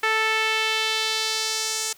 sawtooth tone with band-pass filter sweep, 440 Hz, A4, in tune, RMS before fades -24 dBFS, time 0.03-1.93 s, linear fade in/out 5 ms, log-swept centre 1900 to 7000 Hz, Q 1.6, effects white hiss -52 dBFS RMS until 1.97 s

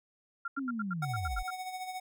sine tone bursts, 1385 Hz, F6, 15 cents flat, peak -33 dBFS, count 10, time 0.45-1.506 s, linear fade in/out 5 ms, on 30 ms, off 84 ms
sine linear sweep, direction down, 282.4 to 32.7 Hz, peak -33 dBFS, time 0.57-1.43 s, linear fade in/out 10 ms
square tone with tremolo, 743 Hz, F#5, 7 cents sharp, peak -36 dBFS, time 1.02-2 s, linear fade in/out 5 ms, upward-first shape sine, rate 14 Hz, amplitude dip 55%
effects none

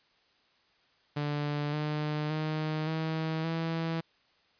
sawtooth tone with pitch steps, 146.83 / 150.96 / 155.2 / 159.57 / 164.05 Hz, D3 / D3 / D#3 / D#3 / E3, 0 / +48 / -4 / +44 / -8 cents, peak -26 dBFS, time 1.16-4.01 s, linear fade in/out 10 ms, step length 570 ms, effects white hiss -67 dBFS RMS until 4.59 s + resampled to 11025 Hz

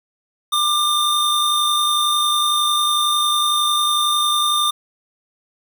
square tone pair together, 1191 / 3624 Hz, D6 / A#7, +24 / -50 cents, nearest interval octave + perfect fifth, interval 1926 cents, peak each -19 dBFS, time 0.52-4.71 s, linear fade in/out 10 ms, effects none

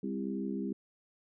harmonic tone with a mistuned harmonic, 66.6 Hz, C2, 31 cents sharp, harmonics 3 / 4 / 5 / 6, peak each -36 / -38 / -40 / -42 dBFS, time 0.03-0.73 s, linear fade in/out 5 ms, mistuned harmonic 4, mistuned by -28 cents, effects none

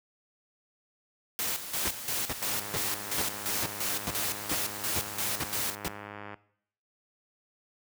white noise with tremolo, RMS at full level -31 dBFS, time 1.39-5.75 s, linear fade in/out 0 ms, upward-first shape square, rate 2.9 Hz, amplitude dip 65%
pink noise bursts, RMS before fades -31 dBFS, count 10, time 1.85-5.88 s, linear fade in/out 0 ms, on 34 ms, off 410 ms
click train, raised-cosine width 0.5 ms, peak -26 dBFS, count 405, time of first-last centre 2.42-6.342 s, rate 103 Hz
effects noise-tail reverb RT60 0.7 s tail -19 dB re dry + high-pass 60 Hz 12 dB/octave

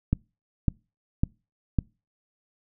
click train, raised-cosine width 5 ms, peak -9 dBFS, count 4, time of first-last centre 0.13-1.787 s, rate 1.81 Hz, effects noise-tail reverb RT60 0.3 s tail -26 dB re dry

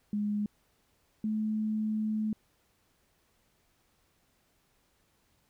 sine tone pair in turn, 207.7 / 215.8 Hz, G#3 / A3, 0 / -33 cents, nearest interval minor second, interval 67 cents, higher second, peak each -28 dBFS, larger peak neither, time 0.13-0.46 / 1.24-2.33 s, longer second, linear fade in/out 2 ms, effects pink hiss -71 dBFS RMS until 5.49 s

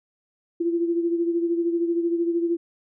sine beating tone pair, 338.4 / 351.4 Hz, E4 / F4, +45 / +11 cents, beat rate 13 Hz, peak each -21 / -29 dBFS, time 0.6-2.57 s, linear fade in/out 10 ms, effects none

